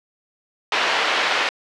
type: band-pass noise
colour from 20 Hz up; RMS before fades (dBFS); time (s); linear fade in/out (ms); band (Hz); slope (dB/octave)
white; -20; 0.72-1.49; 2; 520 to 2900; 12
effects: low-pass 5000 Hz 12 dB/octave